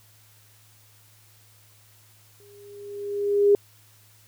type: tone with exponential growth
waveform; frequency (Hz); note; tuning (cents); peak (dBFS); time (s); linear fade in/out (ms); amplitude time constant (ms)
sine; 406.5; G#4; -37; -12; 2.4-3.55; 1; 250
effects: added 106 Hz sine -57 dBFS peak until 4.27 s + white hiss -57 dBFS RMS until 4.27 s